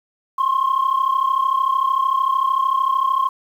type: tone pair together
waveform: sine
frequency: 1049.7 / 1083 Hz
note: C6 / C#6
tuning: +5 / -41 cents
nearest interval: minor second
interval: 54 cents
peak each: -17 dBFS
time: 0.38-3.29 s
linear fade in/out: 10 ms
effects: tanh soft clip ceiling -11 dBFS + 8-bit